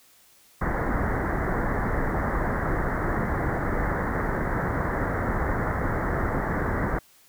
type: low-pass noise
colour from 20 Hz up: pink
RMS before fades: -26 dBFS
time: 0.61-6.99 s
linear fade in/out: 5 ms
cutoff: 2000 Hz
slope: 96 dB/octave
effects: white hiss -57 dBFS RMS until 7.28 s